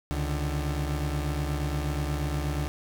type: tone pair together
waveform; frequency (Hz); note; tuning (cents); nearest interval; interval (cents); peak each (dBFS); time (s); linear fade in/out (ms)
30% pulse; 70.4 / 149.17; C#2 / D3; +27 / +27; octave + minor second; 1300; -26 / -29; 0.11-2.68; 0
effects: none